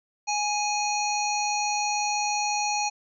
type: harmonic tone with a mistuned harmonic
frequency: 831 Hz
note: G#5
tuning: 1 cent sharp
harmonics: 1 / 3 / 5 / 7 / 8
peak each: -26 / -31 / -33 / -34 / -35 dBFS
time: 0.27-2.9 s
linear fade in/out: 20 ms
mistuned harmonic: 5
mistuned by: +58 cents
effects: none